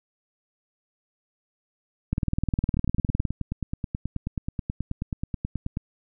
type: two click trains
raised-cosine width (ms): 5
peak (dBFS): -15 / -11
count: 29 / 23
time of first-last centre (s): 2.77-5.771 / 2.13-3.252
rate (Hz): 9.33 / 19.6
effects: none